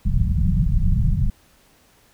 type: low-pass noise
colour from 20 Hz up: pink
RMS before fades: -18 dBFS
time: 0.05-1.3 s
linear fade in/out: 5 ms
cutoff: 200 Hz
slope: 96 dB/octave
effects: pink hiss -56 dBFS RMS until 2.13 s